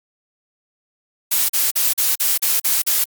blue noise bursts, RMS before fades -17 dBFS, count 8, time 1.31-3.044 s, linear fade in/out 10 ms, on 180 ms, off 42 ms, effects Opus 48 kbps

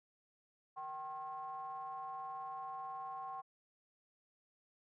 triangle ring-modulated tone, 152.3 Hz, D#3, 37 cents flat, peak -37 dBFS, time 0.76-3.42 s, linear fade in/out 20 ms, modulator 923 Hz, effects none

